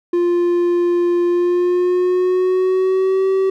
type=tone with pitch glide; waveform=triangle; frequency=349.3 to 383.1 Hz; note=F4 to G4; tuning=0 to -40 cents; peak=-11 dBFS; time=0.13-3.5 s; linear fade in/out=5 ms; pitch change=+160 cents; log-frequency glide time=1.27-3.27 s; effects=none